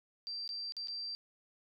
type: tone with dropouts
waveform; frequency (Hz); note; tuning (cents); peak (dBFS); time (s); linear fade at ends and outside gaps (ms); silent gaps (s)
sine; 4699; D8; 0; -38; 0.27-1.15; 0; 0.477-0.491 / 0.722-0.767 / 0.873-0.883
effects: none